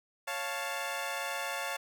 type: chord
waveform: 15% pulse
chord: Db augmented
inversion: none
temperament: equal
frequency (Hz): 554.4 / 698.5 / 880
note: Db5 / F5 / A5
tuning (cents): 0 / 0 / 0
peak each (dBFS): -32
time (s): 0.27-1.77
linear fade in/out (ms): 10
effects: none